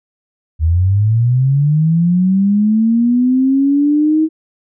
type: linear sweep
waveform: sine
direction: up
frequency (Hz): 76.2 to 319.1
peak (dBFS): -9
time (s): 0.59-4.29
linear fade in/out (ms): 50
effects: none